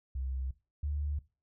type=tone pair in turn; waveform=sine; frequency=65.4 / 73.13 Hz; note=C2 / D2; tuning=0 / -7 cents; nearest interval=major second; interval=193 cents; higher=second; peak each=-33 / -31 dBFS; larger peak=second; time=0.15-0.51 / 0.83-1.19 s; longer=neither; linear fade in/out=5 ms; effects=noise-tail reverb RT60 0.3 s tail -18 dB re dry